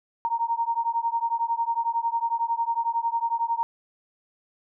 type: beating tone pair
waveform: sine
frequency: 922 / 933 Hz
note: A#5 / A#5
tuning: -19 / +1 cents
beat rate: 11 Hz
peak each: -26 dBFS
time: 0.25-3.63 s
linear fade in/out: 0 ms
effects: none